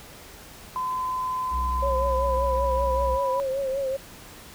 sine tone with pitch glide, 1020 to 988.7 Hz, C6 to B5, -44 to +2 cents, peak -25 dBFS, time 0.76-3.4 s, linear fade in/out 0 ms, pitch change -54 cents, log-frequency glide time 1.79-2.71 s
triangle tone, 61.74 Hz, B1, in tune, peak -24 dBFS, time 1.5-3.19 s, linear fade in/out 50 ms
sine tone with vibrato, 539 Hz, C#5, 49 cents flat, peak -24 dBFS, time 1.82-3.97 s, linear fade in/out 10 ms, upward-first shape triangle, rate 5.2 Hz, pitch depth 70 cents each way
effects pink hiss -45 dBFS RMS until 4.54 s

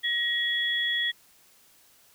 sine tone pair together, 1900 / 3353 Hz, A#6 / G#7, +33 / +16 cents, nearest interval minor seventh, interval 983 cents, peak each -27 dBFS, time 0.03-1.12 s, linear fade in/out 20 ms, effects white hiss -59 dBFS RMS until 2.14 s

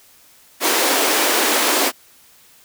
pink high-pass noise, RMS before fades -17 dBFS, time 0.6-1.92 s, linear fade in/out 50 ms, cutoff 270 Hz, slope 48 dB/octave, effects white hiss -50 dBFS RMS until 2.64 s

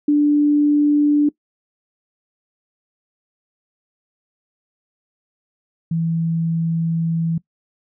sine tone pair in turn, 293.7 / 164.83 Hz, D4 / E3, 0 / 0 cents, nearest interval minor seventh, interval 1000 cents, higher first, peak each -11 / -17 dBFS, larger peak first, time 0.08-1.29 / 5.91-7.38 s, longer second, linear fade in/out 5 ms, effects noise-tail reverb RT60 0.1 s tail -21 dB re dry

